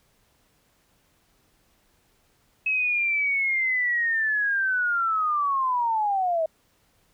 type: linear sweep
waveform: sine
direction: down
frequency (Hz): 2575 to 626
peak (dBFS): -21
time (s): 2.66-6.46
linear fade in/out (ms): 5
effects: pink hiss -65 dBFS RMS until 7.13 s